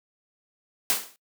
white noise with exponential decay, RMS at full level -20 dBFS, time 0.9-1.16 s, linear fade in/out 0 ms, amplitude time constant 55 ms, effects noise-tail reverb RT60 0.1 s tail -21 dB re dry + high-pass 200 Hz 12 dB/octave

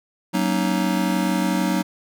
square chord, D# minor seventh, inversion first, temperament just, 186.68 / 233.3 / 280 / 311.1 Hz, F#3 / A#3 / C#4 / D#4, +16 / +2 / +18 / 0 cents, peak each -23 / -27 / -28 / -26 dBFS, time 0.33-1.83 s, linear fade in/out 20 ms, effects none

